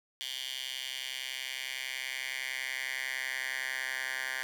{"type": "tone with high-pass filter sweep", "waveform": "10% pulse", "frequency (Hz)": 130.81, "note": "C3", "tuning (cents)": 0, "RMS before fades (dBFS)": -37, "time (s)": [0.21, 4.43], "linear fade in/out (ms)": 0, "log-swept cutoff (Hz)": [3100, 1600], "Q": 3.2, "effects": []}